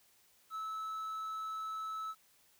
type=tone with quantisation; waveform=triangle; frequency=1303 Hz; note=E6; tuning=20 cents flat; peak=-36 dBFS; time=0.5-2.15 s; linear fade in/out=50 ms; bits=11; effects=white hiss -68 dBFS RMS until 2.59 s